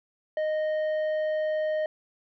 sine tone with tanh clipping, 619 Hz, D#5, 9 cents flat, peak -26 dBFS, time 0.37-1.86 s, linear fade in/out 2 ms, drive 7 dB, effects none

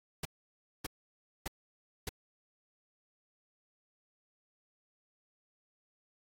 pink noise bursts, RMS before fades -37 dBFS, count 4, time 0.23-2.092 s, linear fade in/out 5 ms, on 23 ms, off 590 ms, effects AAC 64 kbps

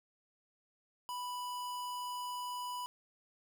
square tone, 987.8 Hz, B5, in tune, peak -39 dBFS, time 1.09-2.86 s, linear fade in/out 0 ms, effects none

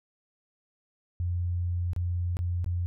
sine tone with dropouts, 87.9 Hz, F2, 12 cents sharp, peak -26 dBFS, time 1.2-2.86 s, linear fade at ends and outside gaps 0 ms, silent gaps 1.933-1.963 / 2.369-2.39 / 2.644-2.662 s, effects none

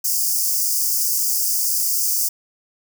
white high-pass noise, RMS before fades -20 dBFS, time 0.04-2.29 s, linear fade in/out 10 ms, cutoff 4800 Hz, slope 96 dB/octave, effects none

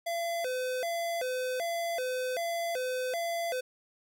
square tone with vibrato, 587.3 Hz, D5, in tune, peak -31 dBFS, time 0.06-3.61 s, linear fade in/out 10 ms, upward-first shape square, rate 1.3 Hz, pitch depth 250 cents each way, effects none

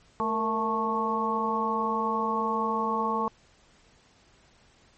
harmonic tone with a mistuned harmonic, 220 Hz, A3, in tune, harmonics 1 / 2 / 3 / 4 / 5, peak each -32 / -32 / -39 / -30 / -28 dBFS, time 0.2-3.28 s, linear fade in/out 0 ms, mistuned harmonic 2, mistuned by +73 cents, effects pink hiss -60 dBFS RMS until 4.97 s + MP3 32 kbps

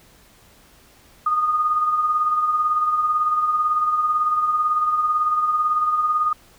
sine tone with tremolo, 1231 Hz, D#6, 19 cents flat, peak -15 dBFS, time 1.26-6.33 s, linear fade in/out 5 ms, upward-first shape sine, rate 18 Hz, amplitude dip 45%, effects pink hiss -52 dBFS RMS until 6.58 s

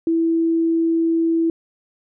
sine tone, 329.6 Hz, E4, in tune, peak -15 dBFS, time 0.07-1.5 s, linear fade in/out 2 ms, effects none

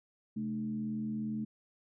sine tone with frequency modulation, 217.1 Hz, A3, 23 cents flat, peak -33 dBFS, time 0.36-1.45 s, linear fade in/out 10 ms, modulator 82.6 Hz, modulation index 0.57, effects none

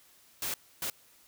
white noise bursts at uneven times, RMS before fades -34 dBFS, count 2, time 0.42-0.54 / 0.82-0.9 s, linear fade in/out 2 ms, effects white hiss -61 dBFS RMS until 1.27 s

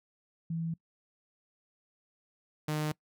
sine / sawtooth tone pair in turn, 164.81 / 152.54 Hz, E3 / D#3, 0 / -34 cents, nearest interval minor second, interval 134 cents, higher first, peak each -31 / -26 dBFS, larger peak second, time 0.5-0.74 / 2.68-2.92 s, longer neither, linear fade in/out 5 ms, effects noise-tail reverb RT60 0.1 s tail -23 dB re dry

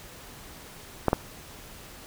clicks, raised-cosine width 1 ms, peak -6 dBFS, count 2, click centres 1.083 / 1.131 s, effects pink hiss -46 dBFS RMS until 2.06 s

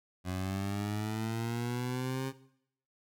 20% pulse linear sweep, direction up, 90.3 to 134.5 Hz, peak -28 dBFS, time 0.24-2.33 s, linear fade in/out 50 ms, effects noise-tail reverb RT60 0.7 s tail -17 dB re dry

